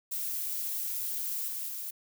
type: noise with level steps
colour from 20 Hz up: violet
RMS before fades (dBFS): -34 / -36 / -38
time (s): 0.11-1.91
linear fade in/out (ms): 10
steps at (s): 1.48 / 1.68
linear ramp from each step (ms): 2
effects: none